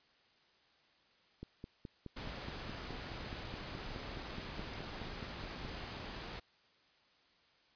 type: click train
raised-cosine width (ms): 3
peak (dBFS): -32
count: 21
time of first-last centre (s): 1.43-5.649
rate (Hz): 4.74
type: noise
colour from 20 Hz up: pink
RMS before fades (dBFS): -45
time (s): 2.16-6.4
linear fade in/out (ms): 10
effects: white hiss -69 dBFS RMS until 7.75 s + resampled to 11025 Hz